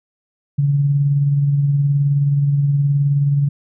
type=tone with tremolo; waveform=sine; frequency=142.1 Hz; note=C#3; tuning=43 cents sharp; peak=-11 dBFS; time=0.58-3.49 s; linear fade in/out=10 ms; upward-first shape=sine; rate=19 Hz; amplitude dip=35%; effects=none